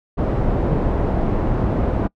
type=low-pass noise; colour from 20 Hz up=pink; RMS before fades=-19 dBFS; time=0.17-2.08 s; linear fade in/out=20 ms; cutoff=670 Hz; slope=12 dB/octave; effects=noise-tail reverb RT60 0.1 s tail -26 dB re dry